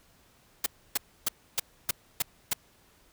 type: noise bursts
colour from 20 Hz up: white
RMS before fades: -26 dBFS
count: 7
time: 0.64-2.534 s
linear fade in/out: 5 ms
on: 22 ms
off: 290 ms
effects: pink hiss -62 dBFS RMS until 3.12 s